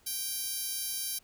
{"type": "tone with high-pass filter", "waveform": "10% pulse", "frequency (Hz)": 784, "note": "G5", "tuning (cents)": 0, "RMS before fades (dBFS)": -35, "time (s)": [0.06, 1.19], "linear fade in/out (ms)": 10, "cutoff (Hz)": 7700, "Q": 1.2, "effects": ["pink hiss -64 dBFS RMS until 1.23 s"]}